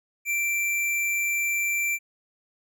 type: tone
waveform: square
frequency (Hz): 2349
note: D7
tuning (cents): 0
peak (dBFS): -24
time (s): 0.25-1.99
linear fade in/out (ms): 50
effects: none